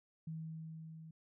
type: tone with level ramp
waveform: sine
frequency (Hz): 160.3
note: E3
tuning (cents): -48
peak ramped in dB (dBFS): -40 to -50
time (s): 0.27-1.11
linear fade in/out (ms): 5
effects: none